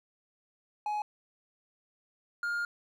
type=tone pair in turn; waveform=triangle; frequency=840 / 1412.7 Hz; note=G#5 / F6; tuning=+19 / +19 cents; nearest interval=major sixth; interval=900 cents; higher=second; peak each=-28 dBFS; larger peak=neither; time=0.86-1.02 / 2.43-2.65 s; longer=second; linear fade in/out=2 ms; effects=none